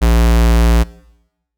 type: tone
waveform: square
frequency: 57.7 Hz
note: A#1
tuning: 17 cents flat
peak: -9 dBFS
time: 0.01-0.84 s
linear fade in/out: 20 ms
effects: noise-tail reverb RT60 0.9 s tail -21 dB re dry